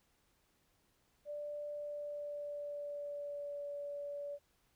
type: tone with pitch glide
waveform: sine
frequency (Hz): 588 to 574.9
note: D5 to D5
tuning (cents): +2 to -37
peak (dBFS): -40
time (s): 1.25-4.39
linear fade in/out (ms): 50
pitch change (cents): -39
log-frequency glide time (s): 1.69-3.66
effects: pink hiss -75 dBFS RMS until 4.75 s